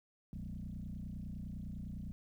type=tone with frequency modulation; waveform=sine; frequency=123.47 Hz; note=B2; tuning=in tune; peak=-40 dBFS; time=0.33-2.12 s; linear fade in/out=0 ms; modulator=29.9 Hz; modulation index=3.3; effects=tanh soft clip ceiling -36 dBFS + 12-bit